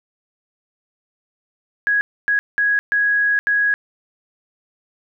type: tone bursts at uneven times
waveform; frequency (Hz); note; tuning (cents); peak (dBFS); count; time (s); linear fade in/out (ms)
sine; 1661.2; G#6; 0; -14; 5; 1.87-2.01 / 2.28-2.39 / 2.58-2.79 / 2.92-3.39 / 3.47-3.74; 0
effects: none